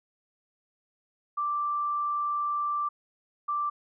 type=tone pair in turn; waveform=sine; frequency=1174.7 / 1174.7 Hz; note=D6 / D6; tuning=0 / 0 cents; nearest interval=unison; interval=0 cents; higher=neither; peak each=-26 dBFS; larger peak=neither; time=1.37-2.89 / 3.48-3.7 s; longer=first; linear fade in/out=10 ms; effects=none